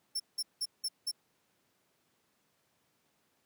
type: tone bursts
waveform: sawtooth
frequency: 5390 Hz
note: E8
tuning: 38 cents sharp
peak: -29 dBFS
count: 5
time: 0.15-1.115 s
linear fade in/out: 10 ms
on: 49 ms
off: 180 ms
effects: pink hiss -74 dBFS RMS until 3.45 s + high-pass 150 Hz 12 dB/octave